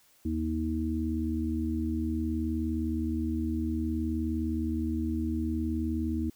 harmonic tone, 79.4 Hz, D#2, 36 cents sharp, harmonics 1 / 3 / 4, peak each -32 / -32 / -32 dBFS, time 0.25-6.3 s, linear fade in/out 5 ms, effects white hiss -63 dBFS RMS until 6.35 s

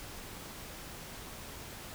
silence, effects pink hiss -46 dBFS RMS until 1.94 s

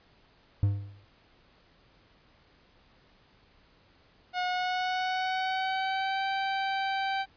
triangle tone with exponential decay, 100.4 Hz, G2, 42 cents sharp, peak -17 dBFS, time 0.63-1.05 s, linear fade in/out 0 ms, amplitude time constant 91 ms
sawtooth tone with pitch glide, 725 to 777 Hz, F#5 to G5, -35 to -16 cents, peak -24 dBFS, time 4.33-7.26 s, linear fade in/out 50 ms, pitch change +119 cents, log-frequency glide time 4.45-6.26 s
effects pink hiss -62 dBFS RMS until 7.36 s + resampled to 11025 Hz

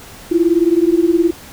sine beating tone pair, 329.6 / 348.6 Hz, E4 / F4, 0 / -3 cents, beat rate 19 Hz, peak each -13 dBFS, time 0.31-1.31 s, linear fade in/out 10 ms, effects pink hiss -37 dBFS RMS until 1.52 s

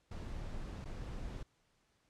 brown noise with dropouts, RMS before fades -43 dBFS, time 0.11-1.43 s, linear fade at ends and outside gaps 5 ms, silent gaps 0.845-0.855 s, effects pink hiss -75 dBFS RMS until 2.09 s + low-pass 8000 Hz 12 dB/octave

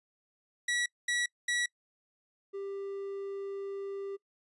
sawtooth tone bursts, 1934 Hz, B6, 37 cents flat, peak -25 dBFS, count 3, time 0.68-1.66 s, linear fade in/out 5 ms, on 180 ms, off 220 ms
triangle tone, 395.1 Hz, G4, 14 cents sharp, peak -34 dBFS, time 2.53-4.17 s, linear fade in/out 20 ms
effects noise-tail reverb RT60 0.1 s tail -24 dB re dry + resampled to 24000 Hz

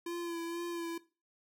square tone with vibrato, 340 Hz, F4, 46 cents flat, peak -37 dBFS, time 0.06-0.98 s, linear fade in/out 5 ms, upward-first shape sine, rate 2.1 Hz, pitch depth 28 cents each way, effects noise-tail reverb RT60 0.3 s tail -18 dB re dry

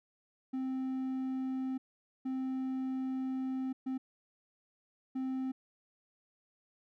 triangle tone bursts at uneven times, 261.6 Hz, C4, in tune, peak -31 dBFS, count 4, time 0.53-1.78 / 2.25-3.73 / 3.86-3.98 / 5.15-5.52 s, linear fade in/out 10 ms, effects none

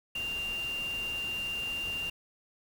sine tone in noise, 2786 Hz, F7, 5 cents flat, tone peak -32 dBFS, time 0.15-2.1 s, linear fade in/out 5 ms, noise pink, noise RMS -45 dBFS, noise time 0.15-2.1 s, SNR +10 dB, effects none

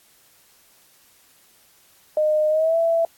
sine tone with pitch glide, 613 to 664.6 Hz, D#5 to E5, -26 to +14 cents, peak -16 dBFS, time 2.17-3.05 s, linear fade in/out 2 ms, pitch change +140 cents, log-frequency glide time 2.49-2.77 s, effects white hiss -56 dBFS RMS until 3.17 s + AAC 64 kbps

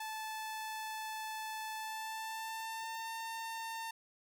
sawtooth tone with pitch glide, 873 to 905.4 Hz, A5 to A5, -14 to +49 cents, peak -36 dBFS, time 0-3.91 s, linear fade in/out 5 ms, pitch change +63 cents, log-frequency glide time 1.72-3.14 s, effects none

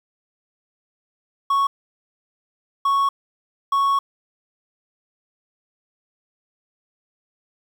triangle tone bursts at uneven times, 1108.7 Hz, C#6, in tune, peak -14 dBFS, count 3, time 1.5-1.67 / 2.85-3.09 / 3.72-3.99 s, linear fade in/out 5 ms, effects 8-bit

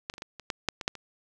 clicks, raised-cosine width 0.2 ms, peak -16 / -24 / -25 / -20 / -25 / -12 / -8 / -18 / -9 / -25 dBFS, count 10, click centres 0.099 / 0.139 / 0.181 / 0.221 / 0.397 / 0.502 / 0.687 / 0.812 / 0.879 / 0.953 s, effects none

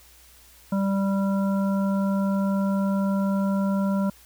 harmonic tone, 196 Hz, G3, in tune, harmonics 1 / 3 / 5 / 7, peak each -21 / -31 / -35 / -38 dBFS, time 0.72-4.1 s, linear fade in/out 5 ms, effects added 60 Hz sine -56 dBFS peak until 4.25 s + white hiss -53 dBFS RMS until 4.25 s

